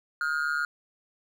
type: tone with amplitude modulation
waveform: triangle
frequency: 1424 Hz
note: F6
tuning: 33 cents sharp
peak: -20 dBFS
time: 0.21-0.65 s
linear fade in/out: 2 ms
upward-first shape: sine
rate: 147 Hz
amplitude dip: 85%
effects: none